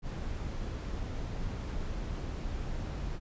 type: noise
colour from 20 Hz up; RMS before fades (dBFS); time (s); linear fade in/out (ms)
brown; -36; 0.02-3.2; 50
effects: resampled to 16000 Hz